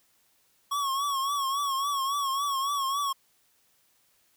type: tone with vibrato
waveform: square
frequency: 1108.7 Hz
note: C#6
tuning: in tune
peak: -27 dBFS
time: 0.71-3.13 s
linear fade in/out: 10 ms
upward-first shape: triangle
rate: 3.6 Hz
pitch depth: 83 cents each way
effects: white hiss -67 dBFS RMS until 4.36 s